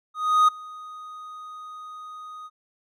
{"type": "tone with ADSR envelope", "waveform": "triangle", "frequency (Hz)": 1245, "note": "D#6", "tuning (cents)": 1, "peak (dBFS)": -11, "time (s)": [0.14, 2.5], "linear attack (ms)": 340, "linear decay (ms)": 10, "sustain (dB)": -24, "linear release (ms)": 41, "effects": []}